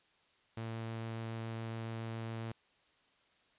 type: tone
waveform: sawtooth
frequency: 113.4 Hz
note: A#2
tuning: 47 cents flat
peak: -35 dBFS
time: 0.57-2.52 s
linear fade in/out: 5 ms
effects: white hiss -70 dBFS RMS until 3.58 s + resampled to 8000 Hz